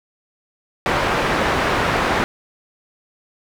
white low-pass noise, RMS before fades -19 dBFS, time 0.86-2.24 s, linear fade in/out 0 ms, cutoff 1500 Hz, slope 12 dB/octave, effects none

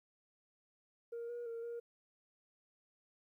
sine tone with pitch steps, 467.9 / 478 / 461.6 / 470.5 Hz, A#4 / A#4 / A#4 / A#4, +6 / +43 / -17 / +16 cents, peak -39 dBFS, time 1.12-1.8 s, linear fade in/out 10 ms, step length 170 ms, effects tanh soft clip ceiling -39 dBFS + 13-bit

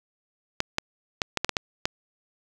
clicks, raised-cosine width 0.2 ms, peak -6 dBFS, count 8, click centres 0.604 / 0.784 / 1.218 / 1.373 / 1.446 / 1.493 / 1.568 / 1.855 s, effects 7-bit

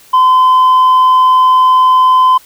sine tone with tanh clipping, 1024 Hz, C6, 38 cents flat, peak -5 dBFS, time 0.13-2.38 s, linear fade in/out 10 ms, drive 2 dB, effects white hiss -42 dBFS RMS until 2.45 s

